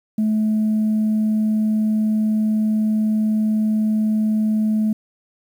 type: tone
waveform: sine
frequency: 216 Hz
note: A3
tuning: 32 cents flat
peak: -14 dBFS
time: 0.18-4.93 s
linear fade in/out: 5 ms
effects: tanh soft clip ceiling -13 dBFS + 8-bit